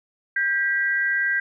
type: tone pair together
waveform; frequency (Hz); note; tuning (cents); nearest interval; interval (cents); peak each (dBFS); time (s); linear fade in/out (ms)
sine; 1592 / 1947.3; G6 / B6; +26 / -25; minor third; 349; -21 / -24; 0.36-1.4; 5
effects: none